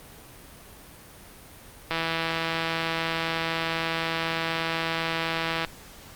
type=click train; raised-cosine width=0.3 ms; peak=-11 dBFS; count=614; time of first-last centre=1.91-5.648 s; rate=164 Hz; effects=pink hiss -47 dBFS RMS until 6.15 s + Opus 32 kbps